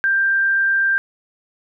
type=tone; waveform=sine; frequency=1582 Hz; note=G6; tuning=15 cents sharp; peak=-14 dBFS; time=0.04-0.98 s; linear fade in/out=0 ms; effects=none